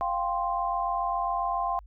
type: chord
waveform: sine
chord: F suspended second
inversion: none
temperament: just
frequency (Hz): 698.5 / 785.8 / 1047.7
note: F5 / G5 / C6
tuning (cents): 0 / +4 / +2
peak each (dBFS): -30 / -31 / -29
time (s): 0.01-1.79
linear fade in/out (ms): 0
effects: added 50 Hz sine -46 dBFS peak until 1.86 s